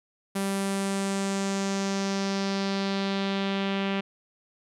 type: tone with low-pass filter sweep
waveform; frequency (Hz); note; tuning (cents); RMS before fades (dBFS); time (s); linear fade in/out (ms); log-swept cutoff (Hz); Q
sawtooth; 196; G3; 0; -28; 0.35-4.01; 10; 11000 to 2900; 2.4
effects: none